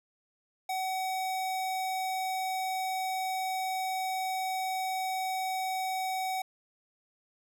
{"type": "tone", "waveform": "square", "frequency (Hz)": 754, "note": "F#5", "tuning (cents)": 32, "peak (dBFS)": -31, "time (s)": [0.69, 6.42], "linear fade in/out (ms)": 5, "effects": []}